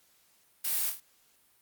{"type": "noise with echo", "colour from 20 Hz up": "blue", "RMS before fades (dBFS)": -31, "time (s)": [0.64, 0.9], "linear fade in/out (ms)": 10, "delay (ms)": 26, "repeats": 4, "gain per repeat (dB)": -5, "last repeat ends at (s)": 1.004, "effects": ["white hiss -66 dBFS RMS until 1.61 s", "Opus 48 kbps"]}